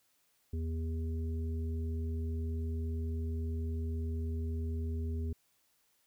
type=harmonic tone; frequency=80.9 Hz; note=E2; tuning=32 cents flat; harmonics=1 / 3 / 5; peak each=-33 / -43 / -47 dBFS; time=0.53-5.33 s; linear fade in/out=5 ms; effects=white hiss -73 dBFS RMS until 6.06 s